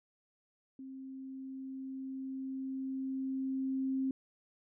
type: tone with level ramp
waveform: sine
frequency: 265.4 Hz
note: C4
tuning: 25 cents sharp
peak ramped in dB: -44 to -30 dBFS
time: 0.79-4.11 s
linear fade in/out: 2 ms
effects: none